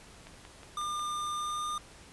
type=click train; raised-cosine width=0.3 ms; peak=-32 dBFS; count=5; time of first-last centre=0.27-0.995 s; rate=5.52 Hz
type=tone with pitch glide; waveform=square; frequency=1203 to 1212.1 Hz; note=D6 to D#6; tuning=+41 to -46 cents; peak=-33 dBFS; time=0.77-1.78 s; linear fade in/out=2 ms; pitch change=+13 cents; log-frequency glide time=1.35-1.64 s
effects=pink hiss -53 dBFS RMS until 2.12 s + resampled to 24000 Hz